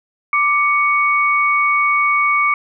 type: tone pair together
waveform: sine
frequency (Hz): 1174.7 / 2230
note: D6 / C#7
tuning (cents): 0 / +10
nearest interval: major seventh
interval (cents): 1110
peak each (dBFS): -15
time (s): 0.33-2.54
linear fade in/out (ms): 2
effects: none